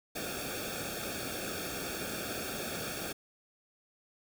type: noise with comb filter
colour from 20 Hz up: pink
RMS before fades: -38 dBFS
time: 0.15-3.13 s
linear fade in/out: 10 ms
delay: 1 ms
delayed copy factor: -0.95
effects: none